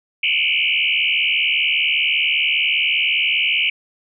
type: tone with frequency modulation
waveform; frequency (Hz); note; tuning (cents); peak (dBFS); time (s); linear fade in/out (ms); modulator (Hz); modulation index
sine; 2637; E7; 0; -15; 0.23-3.7; 5; 74.9; 5.3
effects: none